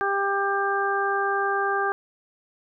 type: harmonic tone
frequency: 396.7 Hz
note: G4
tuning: 21 cents sharp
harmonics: 1 / 2 / 3 / 4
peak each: -27 / -27 / -27 / -27 dBFS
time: 0.01-1.92 s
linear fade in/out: 0 ms
effects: none